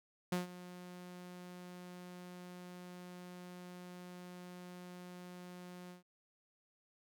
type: tone with ADSR envelope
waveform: sawtooth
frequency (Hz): 179.2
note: F3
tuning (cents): +45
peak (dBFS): -28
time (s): 0.32-6.03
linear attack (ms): 5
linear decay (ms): 140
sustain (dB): -17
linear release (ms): 130
effects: none